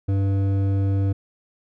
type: tone with hard clipping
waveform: sine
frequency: 98 Hz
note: G2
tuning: in tune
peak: -20 dBFS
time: 0.08-1.13 s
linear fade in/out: 10 ms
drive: 10 dB
effects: none